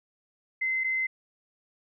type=tone pair in turn; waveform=sine; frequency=2061 / 2061 Hz; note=C7 / C7; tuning=-27 / -27 cents; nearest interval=unison; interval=0 cents; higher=neither; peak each=-25 dBFS; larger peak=neither; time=0.61-0.84 / 0.84-1.07 s; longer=neither; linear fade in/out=10 ms; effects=none